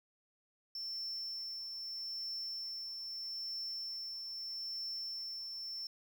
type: tone with tremolo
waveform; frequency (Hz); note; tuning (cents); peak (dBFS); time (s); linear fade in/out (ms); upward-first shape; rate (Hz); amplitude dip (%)
triangle; 5380; E8; +34; -37; 0.75-5.87; 2; triangle; 0.79; 35
effects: 11-bit